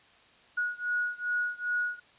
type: beating tone pair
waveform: sine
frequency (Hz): 1454 / 1456.5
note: F#6 / F#6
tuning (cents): -31 / -28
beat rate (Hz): 2.5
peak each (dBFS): -31 / -32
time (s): 0.57-2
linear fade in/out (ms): 10
effects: white hiss -59 dBFS RMS until 2.18 s + resampled to 8000 Hz